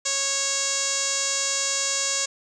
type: tone with low-pass filter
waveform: 5% pulse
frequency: 550 Hz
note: C#5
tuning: 14 cents flat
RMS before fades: -25 dBFS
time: 0.05-2.26 s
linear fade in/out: 10 ms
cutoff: 7100 Hz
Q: 5.5
effects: none